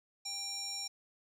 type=tone with band-pass filter; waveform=square; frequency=793 Hz; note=G5; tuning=20 cents sharp; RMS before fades=-40 dBFS; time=0.25-0.88 s; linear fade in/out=10 ms; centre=6100 Hz; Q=8.4; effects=none